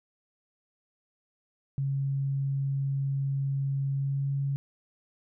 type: tone with pitch glide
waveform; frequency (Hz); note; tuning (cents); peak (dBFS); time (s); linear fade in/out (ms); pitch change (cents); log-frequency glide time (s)
sine; 137.5 to 138.78; C#3 to C#3; -14 to +2; -26; 1.78-4.56; 0; +16; 3.93-4.3
effects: none